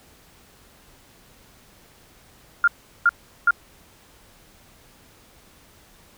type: tone bursts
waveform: sine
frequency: 1403 Hz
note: F6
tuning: 8 cents sharp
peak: -12 dBFS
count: 3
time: 2.64-3.508 s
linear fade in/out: 2 ms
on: 36 ms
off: 380 ms
effects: pink hiss -53 dBFS RMS until 6.17 s

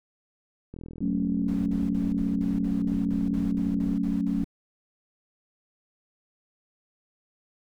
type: click train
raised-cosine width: 3 ms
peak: -27 dBFS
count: 133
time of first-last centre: 0.74-3.936 s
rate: 41.3 Hz
type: chord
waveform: sine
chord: F# minor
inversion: none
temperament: equal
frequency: 185 / 220 / 277.2 Hz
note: F#3 / A3 / C#4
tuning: 0 / 0 / 0 cents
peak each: -28 dBFS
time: 1.01-4.44 s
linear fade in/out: 5 ms
type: noise bursts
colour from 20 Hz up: brown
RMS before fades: -39 dBFS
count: 13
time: 1.48-4.444 s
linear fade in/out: 2 ms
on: 180 ms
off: 52 ms
effects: none

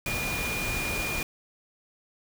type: tone in noise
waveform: sine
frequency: 2426 Hz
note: D#7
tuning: 44 cents flat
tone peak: -31 dBFS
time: 0.06-1.23 s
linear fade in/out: 2 ms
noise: pink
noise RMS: -32 dBFS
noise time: 0.06-1.23 s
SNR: -2 dB
effects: none

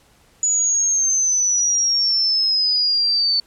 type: exponential sweep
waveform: sine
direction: down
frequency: 6920 to 4500 Hz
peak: -15 dBFS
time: 0.43-3.4 s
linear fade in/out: 2 ms
effects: pink hiss -55 dBFS RMS until 3.46 s + low-pass 12000 Hz 12 dB/octave

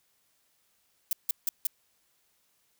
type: noise bursts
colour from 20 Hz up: violet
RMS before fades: -27 dBFS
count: 4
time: 1.11-1.67 s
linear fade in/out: 2 ms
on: 20 ms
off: 160 ms
effects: white hiss -71 dBFS RMS until 2.79 s

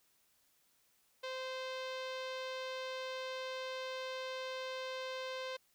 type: tone with low-pass filter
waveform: sawtooth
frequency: 519 Hz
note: C5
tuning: 14 cents flat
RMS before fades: -42 dBFS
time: 1.23-5.57 s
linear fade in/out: 10 ms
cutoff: 4000 Hz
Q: 1.9
effects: white hiss -73 dBFS RMS until 5.74 s

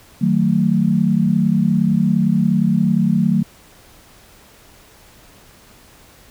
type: chord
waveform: sine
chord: D# diminished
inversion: none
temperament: just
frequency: 155.56 / 186.68 / 224 Hz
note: D#3 / F#3 / A3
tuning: 0 / +16 / +31 cents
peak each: -19 / -16 / -17 dBFS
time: 0.21-3.43 s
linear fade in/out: 10 ms
effects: pink hiss -47 dBFS RMS until 6.3 s

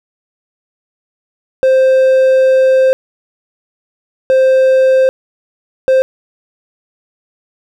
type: tone bursts at uneven times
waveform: triangle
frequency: 524 Hz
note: C5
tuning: 2 cents sharp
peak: -4 dBFS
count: 3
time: 1.63-2.93 / 4.3-5.09 / 5.88-6.02 s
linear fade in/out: 0 ms
effects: none

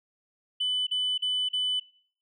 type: tone bursts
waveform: sine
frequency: 3000 Hz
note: F#7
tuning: 23 cents sharp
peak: -23 dBFS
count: 4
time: 0.6-1.8 s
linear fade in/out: 10 ms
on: 270 ms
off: 40 ms
effects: noise-tail reverb RT60 0.5 s tail -22 dB re dry + tanh soft clip ceiling -22 dBFS

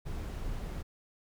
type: noise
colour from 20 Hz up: brown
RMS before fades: -37 dBFS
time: 0.05-0.83 s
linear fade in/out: 20 ms
effects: none

